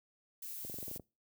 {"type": "noise", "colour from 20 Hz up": "violet", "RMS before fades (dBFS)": -44, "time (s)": [0.42, 0.98], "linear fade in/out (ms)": 5}
{"type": "clicks", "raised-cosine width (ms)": 2, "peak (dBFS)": -34, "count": 9, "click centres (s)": [0.649, 0.698, 0.742, 0.786, 0.828, 0.881, 0.913, 0.961, 0.997]}
{"effects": ["noise-tail reverb RT60 0.3 s tail -25 dB re dry", "high-pass 60 Hz 12 dB/octave"]}